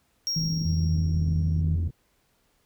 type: tone with exponential decay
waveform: triangle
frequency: 5588 Hz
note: F8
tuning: in tune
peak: -23 dBFS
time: 0.27-1.61 s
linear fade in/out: 0 ms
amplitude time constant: 290 ms
type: tone with pitch glide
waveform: sine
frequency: 161.5 to 157.63 Hz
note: E3 to D#3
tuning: -35 to +23 cents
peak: -25 dBFS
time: 0.36-1.76 s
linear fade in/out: 5 ms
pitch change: -42 cents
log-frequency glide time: 0.73-1.61 s
type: low-pass noise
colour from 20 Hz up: white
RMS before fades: -37 dBFS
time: 0.36-1.91 s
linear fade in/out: 10 ms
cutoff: 240 Hz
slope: 24 dB/octave
type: tone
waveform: sine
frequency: 84.1 Hz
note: E2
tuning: 35 cents sharp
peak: -23 dBFS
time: 0.65-1.88 s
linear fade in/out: 5 ms
effects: pink hiss -68 dBFS RMS until 2.65 s